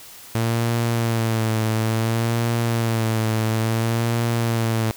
sawtooth tone with vibrato, 113.6 Hz, A#2, 44 cents flat, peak -15 dBFS, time 0.35-4.91 s, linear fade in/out 0 ms, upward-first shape sine, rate 0.58 Hz, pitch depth 50 cents each way, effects white hiss -42 dBFS RMS until 4.96 s

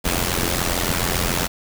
pink noise with amplitude modulation, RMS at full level -18 dBFS, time 0.04-1.48 s, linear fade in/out 20 ms, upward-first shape sine, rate 87.1 Hz, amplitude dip 80%, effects none

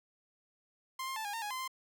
sawtooth tone with pitch steps, 1049 / 1060 / 879 / 818 / 912 / 831 / 1033 / 1045 Hz, C6 / C6 / A5 / G#5 / A#5 / G#5 / C6 / C6, +4 / +22 / -2 / -26 / -38 / +1 / -22 / -2 cents, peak -33 dBFS, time 0.99-1.678 s, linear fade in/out 5 ms, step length 86 ms, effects none

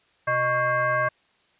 sine tone with frequency modulation, 1108.7 Hz, C#6, in tune, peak -20 dBFS, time 0.27-1.09 s, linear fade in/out 10 ms, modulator 491 Hz, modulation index 1.4, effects white hiss -63 dBFS RMS until 1.59 s + resampled to 8000 Hz

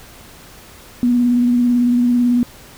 sine tone with vibrato, 243.2 Hz, B3, 26 cents flat, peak -11 dBFS, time 1.03-2.43 s, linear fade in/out 0 ms, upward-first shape sine, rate 18 Hz, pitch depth 24 cents each way, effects pink hiss -41 dBFS RMS until 2.77 s

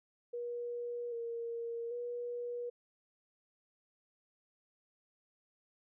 sine tone with pitch steps, 479.6 / 465.9 / 482.3 Hz, A#4 / A#4 / B4, +49 / -1 / -41 cents, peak -37 dBFS, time 0.33-2.7 s, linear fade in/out 10 ms, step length 790 ms, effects none

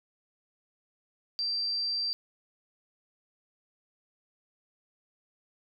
sine tone, 4699 Hz, D8, in tune, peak -28 dBFS, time 1.39-2.13 s, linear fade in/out 0 ms, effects none

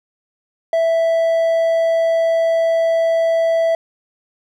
triangle tone, 659.3 Hz, E5, in tune, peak -11 dBFS, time 0.73-3.75 s, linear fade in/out 2 ms, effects none

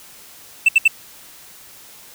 triangle tone bursts, 2666 Hz, E7, 19 cents sharp, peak -6 dBFS, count 3, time 0.66-0.879 s, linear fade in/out 5 ms, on 27 ms, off 69 ms, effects white hiss -43 dBFS RMS until 2.14 s

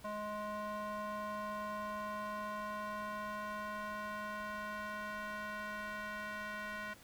square tone with band-pass filter sweep, 210 Hz, G#3, 19 cents sharp, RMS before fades -42 dBFS, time 0.04-6.94 s, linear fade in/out 10 ms, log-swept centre 900 to 1600 Hz, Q 2.1, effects pink hiss -59 dBFS RMS until 7.03 s

